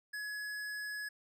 sine tone with tanh clipping, 1689 Hz, G#6, 29 cents sharp, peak -40 dBFS, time 0.13-1.09 s, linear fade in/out 10 ms, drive 18 dB, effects none

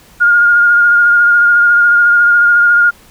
sine tone with vibrato, 1420 Hz, F6, 28 cents sharp, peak -5 dBFS, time 0.2-2.91 s, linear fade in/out 20 ms, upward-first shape sine, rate 14 Hz, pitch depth 19 cents each way, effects pink hiss -43 dBFS RMS until 3.1 s

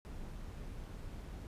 brown noise with amplitude modulation, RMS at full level -44 dBFS, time 0.05-1.47 s, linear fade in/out 0 ms, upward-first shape sine, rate 183 Hz, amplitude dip 35%, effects resampled to 32000 Hz

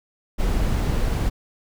brown noise, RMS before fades -21 dBFS, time 0.38-1.3 s, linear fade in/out 20 ms, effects none

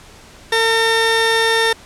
25% pulse tone pair together, 452.2 / 1817 Hz, A4 / A#6, +47 / -45 cents, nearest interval 2 octaves, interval 2408 cents, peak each -12 dBFS, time 0.52-1.73 s, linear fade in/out 5 ms, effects pink hiss -42 dBFS RMS until 1.85 s + low-pass 9000 Hz 12 dB/octave

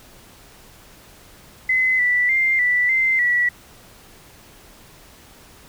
sine tone with pitch steps, 2037 / 1969 / 2098 / 1970 / 2078 / 1945 Hz, C7 / B6 / C7 / B6 / C7 / B6, -47 / -6 / +4 / -5 / -12 / -27 cents, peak -15 dBFS, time 1.69-3.49 s, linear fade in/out 5 ms, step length 300 ms, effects pink hiss -47 dBFS RMS until 5.68 s

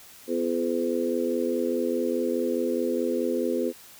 harmonic tone with a mistuned harmonic, 84.8 Hz, E2, 50 cents sharp, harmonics 3 / 4 / 5 / 6, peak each -29 / -29 / -29 / -29 dBFS, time 0.27-3.73 s, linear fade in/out 50 ms, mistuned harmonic 3, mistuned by -30 cents, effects white hiss -49 dBFS RMS until 3.99 s

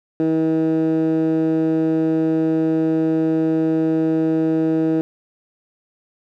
15% pulse tone with band-pass filter, 160 Hz, D#3, 49 cents sharp, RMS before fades -18 dBFS, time 0.2-5.01 s, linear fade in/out 0 ms, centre 330 Hz, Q 2.2, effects none

